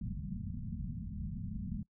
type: low-pass noise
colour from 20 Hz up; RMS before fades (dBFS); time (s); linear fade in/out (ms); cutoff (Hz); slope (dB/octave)
white; -40; 0.01-1.83; 5; 230; 96
effects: noise-tail reverb RT60 0.1 s tail -22 dB re dry